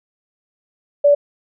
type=tone; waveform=sine; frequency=577 Hz; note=D5; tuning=31 cents flat; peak=-8 dBFS; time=1.04-1.15 s; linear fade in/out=10 ms; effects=none